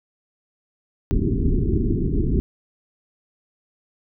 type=low-pass noise; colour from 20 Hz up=pink; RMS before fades=-20 dBFS; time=1.11-2.4 s; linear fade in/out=0 ms; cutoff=410 Hz; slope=96 dB/octave; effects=none